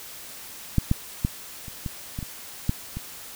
clicks, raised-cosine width 5 ms, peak -6 / -7 / -9 / -26 / -17 / -18 / -21 / -9 / -19 dBFS, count 9, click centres 0.783 / 0.914 / 1.249 / 1.682 / 1.862 / 2.189 / 2.228 / 2.694 / 2.97 s, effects white hiss -41 dBFS RMS until 3.35 s

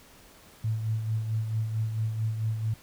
sine tone with tremolo, 110.4 Hz, A2, 6 cents sharp, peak -24 dBFS, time 0.64-2.74 s, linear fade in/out 5 ms, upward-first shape sine, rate 4.5 Hz, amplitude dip 50%, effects pink hiss -54 dBFS RMS until 2.82 s

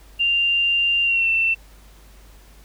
sine tone with pitch glide, 2787 to 2684 Hz, F7 to E7, -4 to +31 cents, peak -16 dBFS, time 0.19-1.55 s, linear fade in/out 20 ms, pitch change -65 cents, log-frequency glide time 1.03-1.29 s, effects added 50 Hz sine -45 dBFS peak until 2.64 s + pink hiss -52 dBFS RMS until 2.64 s

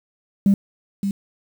sine tone with echo, 198.2 Hz, G3, 19 cents sharp, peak -10 dBFS, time 0.46-0.54 s, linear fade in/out 2 ms, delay 570 ms, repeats 1, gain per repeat -9 dB, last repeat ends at 1.11 s, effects tanh soft clip ceiling -7 dBFS + 7-bit

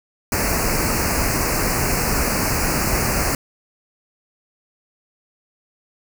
pink band-stop noise, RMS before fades -20 dBFS, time 0.32-3.35 s, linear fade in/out 2 ms, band 2700 to 4400 Hz, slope 96 dB/octave, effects none

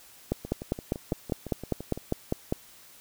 two click trains, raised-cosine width 2 ms, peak -12 / -23 dBFS, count 12 / 10, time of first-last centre 0.32-2.524 / 0.45-1.975 s, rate 4.99 / 5.9 Hz, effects white hiss -53 dBFS RMS until 3 s

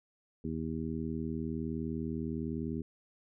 harmonic tone, 79.9 Hz, D#2, 47 cents sharp, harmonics 1 / 2 / 3 / 4 / 5, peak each -42 / -39 / -37 / -41 / -43 dBFS, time 0.44-2.82 s, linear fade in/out 5 ms, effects none

